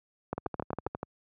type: two click trains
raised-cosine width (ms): 1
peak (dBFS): -20 / -17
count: 9 / 5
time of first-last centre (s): 0.38-1.03 / 0.33-0.865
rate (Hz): 12.3 / 7.47
effects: high-pass 80 Hz 12 dB/octave